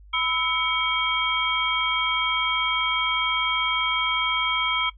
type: tone cluster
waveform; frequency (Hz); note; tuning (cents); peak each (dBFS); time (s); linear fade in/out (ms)
sine; 1002 / 1307 / 2246 / 3219; B5 / E6 / C#7 / G7; +25 / -15 / +22 / +45; -30 / -27 / -26 / -24; 0.13-4.9; 10
effects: noise-tail reverb RT60 0.1 s tail -18 dB re dry + added 50 Hz sine -45 dBFS peak until 4.97 s